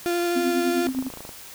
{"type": "tone with vibrato", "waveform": "35% pulse", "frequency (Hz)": 347.2, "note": "F4", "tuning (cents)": -10, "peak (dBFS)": -20, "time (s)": [0.06, 0.87], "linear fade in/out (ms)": 0, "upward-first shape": "sine", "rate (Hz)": 12, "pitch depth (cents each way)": 10}
{"type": "tone with tremolo", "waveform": "sine", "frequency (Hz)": 261, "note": "C4", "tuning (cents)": -4, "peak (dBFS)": -20, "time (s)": [0.35, 1.09], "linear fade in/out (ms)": 20, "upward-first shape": "triangle", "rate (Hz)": 9.8, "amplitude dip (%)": 90}
{"type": "clicks", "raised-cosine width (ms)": 1, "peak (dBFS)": -24, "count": 11, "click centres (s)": [0.888, 0.949, 0.988, 1.025, 1.066, 1.102, 1.138, 1.173, 1.206, 1.251, 1.292]}
{"effects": ["white hiss -42 dBFS RMS until 1.54 s"]}